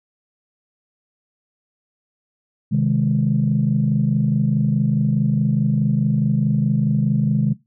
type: chord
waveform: sine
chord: Ab major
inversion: first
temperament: equal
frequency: 130.81 / 155.56 / 207.7 Hz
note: C3 / Eb3 / Ab3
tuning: 0 / 0 / 0 cents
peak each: -19 dBFS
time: 2.71-7.54 s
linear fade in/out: 20 ms
effects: noise-tail reverb RT60 0.2 s tail -18 dB re dry + tanh soft clip ceiling -7 dBFS